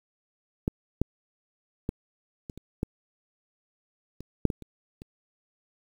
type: clicks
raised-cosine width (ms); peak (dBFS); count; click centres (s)
3; -12 / -10 / -15 / -25 / -30 / -14 / -27 / -6 / -18 / -30 / -29; 11; 0.679 / 1.016 / 1.891 / 2.498 / 2.576 / 2.831 / 4.206 / 4.453 / 4.502 / 4.623 / 5.019
effects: 8-bit